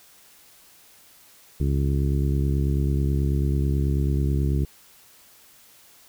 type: harmonic tone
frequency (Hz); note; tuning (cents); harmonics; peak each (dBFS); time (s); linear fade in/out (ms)
69.2; C#2; -2; 1 / 2 / 3 / 4 / 5 / 6; -22 / -24 / -32 / -33 / -33 / -38; 1.6-4.65; 5
effects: white hiss -53 dBFS RMS until 6.08 s